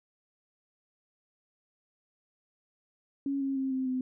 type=tone with pitch steps; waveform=sine; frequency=277.2 / 271.8 / 266.5 / 261.3 / 256.3 Hz; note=C#4 / C#4 / C4 / C4 / C4; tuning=0 / -34 / +32 / -2 / -36 cents; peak=-28 dBFS; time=3.26-4.01 s; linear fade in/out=2 ms; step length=150 ms; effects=none